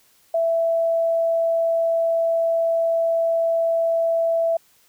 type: tone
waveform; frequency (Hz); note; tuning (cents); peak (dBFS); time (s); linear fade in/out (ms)
sine; 663; E5; +10; -17; 0.34-4.57; 5
effects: white hiss -58 dBFS RMS until 4.88 s